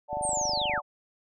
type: chord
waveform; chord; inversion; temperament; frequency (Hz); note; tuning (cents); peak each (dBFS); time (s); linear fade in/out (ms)
sine; D major; none; equal; 587.3 / 740 / 880; D5 / F#5 / A5; 0 / 0 / 0; -33; 0.08-0.82; 50
type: click train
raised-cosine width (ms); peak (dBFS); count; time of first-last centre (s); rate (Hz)
3; -29; 17; 0.13-0.778; 24.7
type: linear sweep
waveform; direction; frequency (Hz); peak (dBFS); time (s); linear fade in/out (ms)
sine; down; 9120 to 932.3; -28; 0.22-0.81; 20
effects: none